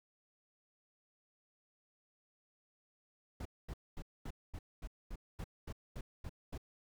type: noise bursts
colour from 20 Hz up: brown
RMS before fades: -43 dBFS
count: 12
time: 3.4-6.578 s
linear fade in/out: 5 ms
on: 54 ms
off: 230 ms
effects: none